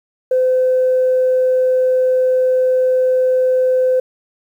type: tone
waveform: sine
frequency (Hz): 512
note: C5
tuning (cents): -38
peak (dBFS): -10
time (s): 0.31-4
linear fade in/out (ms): 5
effects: tanh soft clip ceiling -7 dBFS + 8-bit

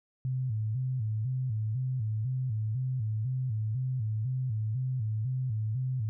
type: tone with vibrato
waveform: sine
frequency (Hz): 118.4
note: A#2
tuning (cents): +27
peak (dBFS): -28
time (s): 0.25-6.09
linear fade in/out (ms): 0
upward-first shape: square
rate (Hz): 2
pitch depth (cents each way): 150
effects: none

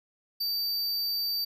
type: tone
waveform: square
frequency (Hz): 4635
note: D8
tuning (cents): -24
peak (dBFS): -28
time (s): 0.4-1.45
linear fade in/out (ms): 10
effects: none

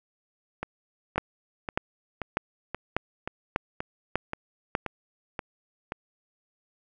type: two click trains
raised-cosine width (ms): 0.5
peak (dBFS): -16 / -9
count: 11 / 7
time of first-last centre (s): 0.63-5.921 / 1.18-4.751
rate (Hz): 1.89 / 1.68
effects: none

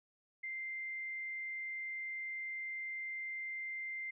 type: tone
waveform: sine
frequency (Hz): 2090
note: C7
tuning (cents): -2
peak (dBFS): -39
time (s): 0.43-4.11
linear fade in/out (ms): 10
effects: none

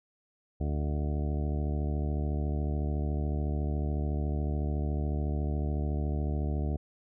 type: harmonic tone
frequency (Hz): 73.9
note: D2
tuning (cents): +11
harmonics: 1 / 2 / 3 / 4 / 5 / 6 / 8 / 9 / 10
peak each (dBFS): -29 / -35 / -39 / -41 / -43 / -45 / -47 / -48 / -49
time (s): 0.6-6.77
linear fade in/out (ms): 10
effects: none

